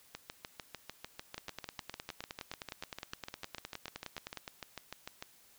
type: two click trains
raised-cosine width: 0.2 ms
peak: -23 / -24 dBFS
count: 30 / 35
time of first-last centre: 1.38-4.373 / 0.15-5.225 s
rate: 9.69 / 6.7 Hz
effects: white hiss -63 dBFS RMS until 5.58 s